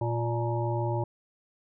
harmonic tone with a mistuned harmonic, 117.1 Hz, A#2, 8 cents sharp, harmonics 1 / 3 / 5 / 7 / 8, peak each -28 / -33 / -35 / -36 / -37 dBFS, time 0.01-1.04 s, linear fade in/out 5 ms, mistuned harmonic 7, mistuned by +63 cents, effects none

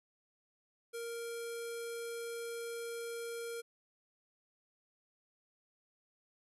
square tone with low-pass filter, 466.2 Hz, A#4, in tune, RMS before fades -42 dBFS, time 0.93-3.62 s, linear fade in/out 20 ms, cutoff 11000 Hz, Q 2.7, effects none

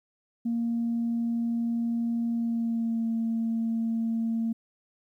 sine tone with pitch glide, 233.1 to 227.4 Hz, A#3 to A#3, 0 to -43 cents, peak -24 dBFS, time 0.45-4.53 s, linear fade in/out 10 ms, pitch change -43 cents, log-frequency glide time 2.31-3.08 s, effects tanh soft clip ceiling -21 dBFS + 11-bit

